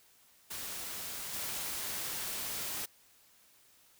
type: noise with level steps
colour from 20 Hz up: white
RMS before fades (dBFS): -41 / -38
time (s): 0.5-2.86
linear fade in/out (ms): 10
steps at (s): 1.33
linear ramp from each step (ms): 5
effects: white hiss -64 dBFS RMS until 3.99 s